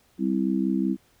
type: harmonic tone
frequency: 65.41 Hz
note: C2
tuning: in tune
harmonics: 3 / 4 / 5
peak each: -25 / -26 / -27 dBFS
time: 0.18-0.97 s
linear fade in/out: 50 ms
effects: pink hiss -62 dBFS RMS until 1.2 s